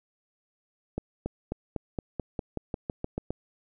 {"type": "accelerating click train", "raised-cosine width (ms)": 2, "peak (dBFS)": -17, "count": 13, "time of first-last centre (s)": [0.98, 3.306], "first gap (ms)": 280, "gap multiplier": 0.93, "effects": []}